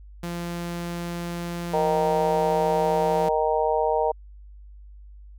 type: tone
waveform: sawtooth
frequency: 172.4 Hz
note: F3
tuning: 22 cents flat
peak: -25 dBFS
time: 0.23-3.29 s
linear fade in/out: 5 ms
type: harmonic tone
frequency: 155.56 Hz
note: D#3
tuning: in tune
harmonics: 3 / 4 / 5 / 6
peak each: -24 / -25 / -26 / -27 dBFS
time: 1.73-4.12 s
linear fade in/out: 10 ms
effects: added 50 Hz sine -42 dBFS peak until 5.38 s